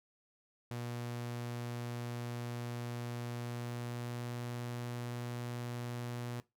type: tone with pitch glide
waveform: sawtooth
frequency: 120 to 120.76 Hz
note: B2 to B2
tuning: -49 to -38 cents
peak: -35 dBFS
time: 0.71-6.4 s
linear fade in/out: 0 ms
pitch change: +11 cents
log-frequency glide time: 3.39-4.49 s
effects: noise-tail reverb RT60 0.2 s tail -19 dB re dry